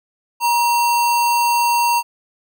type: tone with sample-and-hold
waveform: sine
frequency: 948 Hz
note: A#5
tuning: 29 cents sharp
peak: -13 dBFS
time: 0.4-2.03 s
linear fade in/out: 50 ms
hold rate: 3675 Hz
effects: none